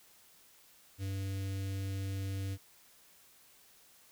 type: tone with notch filter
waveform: square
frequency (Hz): 97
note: G2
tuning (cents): -18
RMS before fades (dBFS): -37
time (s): 0.98-2.58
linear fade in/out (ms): 50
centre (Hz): 950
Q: 0.52
effects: white hiss -62 dBFS RMS until 4.11 s